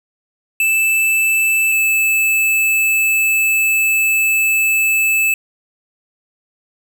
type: tone pair in turn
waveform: square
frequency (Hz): 2637 / 2620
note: E7 / E7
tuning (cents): 0 / -11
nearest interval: unison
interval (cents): 11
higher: first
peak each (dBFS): -13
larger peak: neither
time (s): 0.6-1.72 / 1.72-5.34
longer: second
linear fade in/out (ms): 2
effects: none